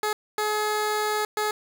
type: tone bursts at uneven times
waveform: 15% pulse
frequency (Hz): 424.3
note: G#4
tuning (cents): +37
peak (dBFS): -17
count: 3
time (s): 0.03-0.13 / 0.38-1.25 / 1.37-1.51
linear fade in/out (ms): 2
effects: none